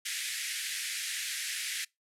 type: band-pass noise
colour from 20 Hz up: pink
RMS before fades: -36 dBFS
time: 0.05-1.85 s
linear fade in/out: 10 ms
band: 1700 to 12000 Hz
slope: 48 dB/octave
effects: noise-tail reverb RT60 0.2 s tail -25 dB re dry